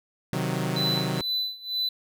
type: chord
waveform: sawtooth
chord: C diminished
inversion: none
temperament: equal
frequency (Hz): 130.81 / 155.56 / 185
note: C3 / Eb3 / Gb3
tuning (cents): 0 / 0 / 0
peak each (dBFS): -26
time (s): 0.33-1.21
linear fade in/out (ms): 0
type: tone with tremolo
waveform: triangle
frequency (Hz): 3999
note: B7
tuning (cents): +21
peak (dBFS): -22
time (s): 0.76-1.89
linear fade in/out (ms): 5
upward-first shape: sine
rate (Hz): 2.1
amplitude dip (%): 90
effects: none